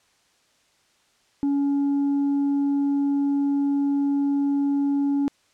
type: tone with tanh clipping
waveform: sine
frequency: 281.6 Hz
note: C#4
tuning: 27 cents sharp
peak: -20 dBFS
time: 1.43-5.28 s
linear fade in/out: 0 ms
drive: 2 dB
effects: white hiss -63 dBFS RMS until 5.53 s + low-pass 7000 Hz 12 dB/octave